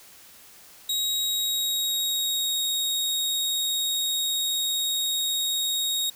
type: tone with pitch glide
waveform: sawtooth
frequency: 3805 to 3759 Hz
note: A#7 to A#7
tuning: +35 to +14 cents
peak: -21 dBFS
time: 0.89-6.1 s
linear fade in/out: 5 ms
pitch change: -21 cents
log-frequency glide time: 1.21-2.58 s
effects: white hiss -50 dBFS RMS until 6.15 s